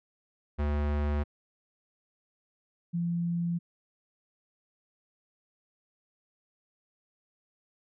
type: tone pair in turn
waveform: square / sine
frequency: 73.42 / 171.23 Hz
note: D2 / F3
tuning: 0 / -34 cents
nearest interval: octave + minor third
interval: 1466 cents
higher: second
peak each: -27 dBFS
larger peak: neither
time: 0.58-1.24 / 2.93-3.59 s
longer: neither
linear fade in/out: 20 ms
effects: low-pass 2000 Hz 12 dB/octave